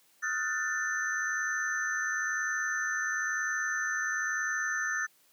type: tone cluster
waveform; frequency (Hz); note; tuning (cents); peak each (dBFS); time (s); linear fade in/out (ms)
sine; 1267 / 1422 / 1503 / 1774 / 6110; D#6 / F6 / F#6 / A6 / G8; +31 / +31 / +27 / +14 / -45; -40 / -37 / -37 / -31 / -40; 0.22-5.07; 20
effects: white hiss -65 dBFS RMS until 5.32 s + high-pass 150 Hz 12 dB/octave